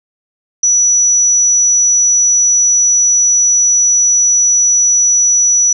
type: tone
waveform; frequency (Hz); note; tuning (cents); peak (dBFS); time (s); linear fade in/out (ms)
sine; 5900; F#8; -6; -7; 0.63-5.73; 5
effects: none